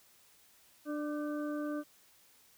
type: harmonic tone with a mistuned harmonic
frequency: 296.7 Hz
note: D4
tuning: 18 cents sharp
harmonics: 1 / 2 / 4 / 5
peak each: -35 / -41 / -47 / -49 dBFS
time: 0.85-1.84 s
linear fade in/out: 50 ms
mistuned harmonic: 5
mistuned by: +48 cents
effects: white hiss -64 dBFS RMS until 2.57 s